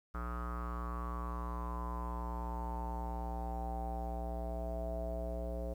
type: tone with low-pass filter sweep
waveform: square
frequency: 59.7 Hz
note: A#1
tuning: 42 cents sharp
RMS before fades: -39 dBFS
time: 0.14-5.74 s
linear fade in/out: 10 ms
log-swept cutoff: 1300 to 590 Hz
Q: 8.8
effects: 11-bit